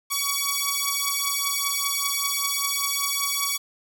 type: beating tone pair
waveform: 5% pulse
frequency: 1126 / 1131.1 Hz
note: C#6 / C#6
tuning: +27 / +35 cents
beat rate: 5.1 Hz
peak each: -14 dBFS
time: 0.1-3.58 s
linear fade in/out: 20 ms
effects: none